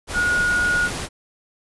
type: tone in noise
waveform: sine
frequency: 1443 Hz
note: F#6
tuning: 44 cents flat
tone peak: -17 dBFS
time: 0.13-0.9 s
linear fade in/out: 50 ms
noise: pink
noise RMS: -28 dBFS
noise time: 0.07-1.09 s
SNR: +8 dB
effects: resampled to 24000 Hz